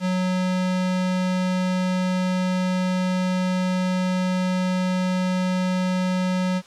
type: tone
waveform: square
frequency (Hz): 183.9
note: F#3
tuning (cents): -10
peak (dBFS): -21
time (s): 0-6.62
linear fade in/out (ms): 50
effects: white hiss -49 dBFS RMS until 6.66 s + low-pass 6000 Hz 12 dB/octave